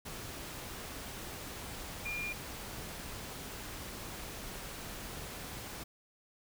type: tone in noise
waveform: sine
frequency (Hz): 2407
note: D7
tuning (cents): +42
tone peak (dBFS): -36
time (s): 2.05-2.33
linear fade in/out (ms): 10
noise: pink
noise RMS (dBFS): -44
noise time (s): 0.05-5.84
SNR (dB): +5
effects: none